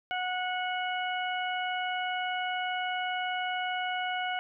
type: harmonic tone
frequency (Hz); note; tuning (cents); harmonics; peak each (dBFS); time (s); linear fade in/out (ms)
733; F#5; -16; 1 / 2 / 3 / 4; -32 / -35 / -38 / -38; 0.11-4.39; 0
effects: none